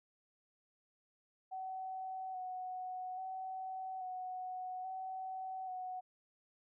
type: tone with vibrato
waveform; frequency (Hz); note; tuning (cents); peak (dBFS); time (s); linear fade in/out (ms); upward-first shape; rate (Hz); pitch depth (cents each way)
sine; 747; F#5; +16; -40; 1.51-6.01; 20; square; 0.6; 19
effects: none